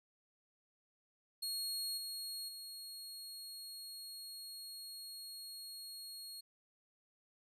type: tone with level steps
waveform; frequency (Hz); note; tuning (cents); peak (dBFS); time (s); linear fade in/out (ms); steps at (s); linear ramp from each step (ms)
sawtooth; 4300; C8; +47; -35 / -39 / -44; 1.42-6.41; 10; 1.97 / 2.48; 10
effects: resampled to 32000 Hz